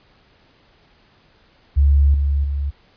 sine tone with level steps, 70.6 Hz, C#2, 32 cents sharp, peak -10 / -15 / -19 dBFS, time 1.76-2.71 s, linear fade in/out 20 ms, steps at 2.14 / 2.44 s, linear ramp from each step 2 ms, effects pink hiss -55 dBFS RMS until 2.96 s + resampled to 11025 Hz

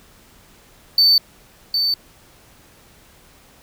triangle tone with echo, 4541 Hz, C#8, 41 cents sharp, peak -9 dBFS, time 0.98-1.18 s, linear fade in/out 2 ms, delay 760 ms, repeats 1, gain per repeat -6 dB, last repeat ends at 1.94 s, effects pink hiss -50 dBFS RMS until 3.62 s

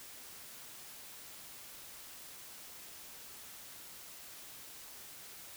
silence, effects white hiss -51 dBFS RMS until 5.56 s

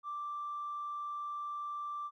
triangle tone with tanh clipping, 1174.7 Hz, D6, in tune, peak -37 dBFS, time 0.03-2.11 s, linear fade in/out 50 ms, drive 4 dB, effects none

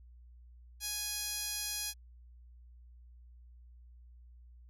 10% pulse tone with band-pass filter, 830.6 Hz, G#5, in tune, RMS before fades -38 dBFS, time 0.8-1.94 s, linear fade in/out 50 ms, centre 8500 Hz, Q 3, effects added 60 Hz sine -53 dBFS peak until 4.69 s

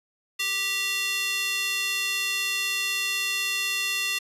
square tone with high-pass filter, 392 Hz, G4, in tune, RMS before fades -27 dBFS, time 0.39-4.19 s, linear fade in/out 10 ms, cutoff 2700 Hz, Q 2.1, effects resampled to 32000 Hz

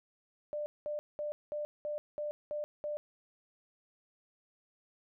sine tone bursts, 595 Hz, D5, 22 cents sharp, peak -34 dBFS, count 8, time 0.53-2.97 s, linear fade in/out 0 ms, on 130 ms, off 200 ms, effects none

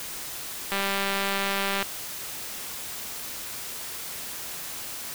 click train, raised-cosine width 0.3 ms, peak -11 dBFS, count 219, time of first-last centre 0.72-1.827 s, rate 197 Hz, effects white hiss -36 dBFS RMS until 5.14 s

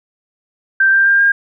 sine tone with pitch steps, 1568 / 1582.6 / 1597.3 / 1612.1 Hz, G6 / G6 / G6 / G6, 0 / +16 / +32 / +48 cents, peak -8 dBFS, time 0.8-1.32 s, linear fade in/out 5 ms, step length 130 ms, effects none

